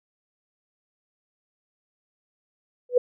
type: tone with exponential growth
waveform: sine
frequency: 493.9 Hz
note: B4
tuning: in tune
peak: -10 dBFS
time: 2.89-2.98 s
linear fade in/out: 5 ms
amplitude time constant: 19 ms
effects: none